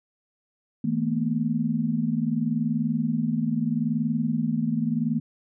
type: tone cluster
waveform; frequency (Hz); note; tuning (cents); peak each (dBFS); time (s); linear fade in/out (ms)
sine; 159.2 / 220.2 / 241; D#3 / A3 / B3; +40 / +2 / -42; -28 / -26 / -26; 0.84-5.2; 5
effects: none